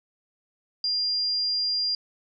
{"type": "tone", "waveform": "sine", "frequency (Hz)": 4800, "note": "D8", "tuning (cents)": 37, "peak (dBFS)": -23, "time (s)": [0.84, 1.95], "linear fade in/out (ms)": 2, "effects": []}